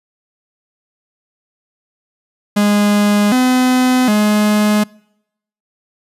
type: tone with pitch steps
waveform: 45% pulse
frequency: 206.3 / 253.8 / 210.4 Hz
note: G#3 / B3 / G#3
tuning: -11 / +47 / +23 cents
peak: -10 dBFS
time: 2.56-4.84 s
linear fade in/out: 10 ms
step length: 760 ms
effects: noise-tail reverb RT60 0.8 s tail -26 dB re dry + resampled to 32000 Hz